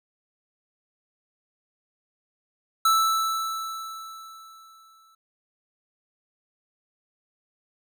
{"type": "tone with exponential decay", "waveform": "square", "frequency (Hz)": 1318.5, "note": "E6", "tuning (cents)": 0, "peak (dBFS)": -17, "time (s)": [2.85, 5.15], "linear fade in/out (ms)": 5, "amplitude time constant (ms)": 500, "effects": []}